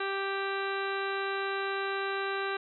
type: harmonic tone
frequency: 392 Hz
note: G4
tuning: in tune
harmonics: 1 / 2 / 3 / 4 / 5 / 6 / 7 / 8 / 9 / 10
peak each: -34 / -39 / -37 / -36 / -44 / -44 / -44 / -50 / -53 / -44 dBFS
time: 0-2.57 s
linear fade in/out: 5 ms
effects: none